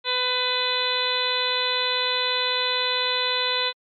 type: harmonic tone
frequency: 501 Hz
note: B4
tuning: 25 cents sharp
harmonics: 1 / 2 / 3 / 4 / 5 / 6 / 7 / 8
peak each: -30 / -29 / -32 / -32 / -31 / -34 / -27 / -26 dBFS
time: 0.04-3.73 s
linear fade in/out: 50 ms
effects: MP3 48 kbps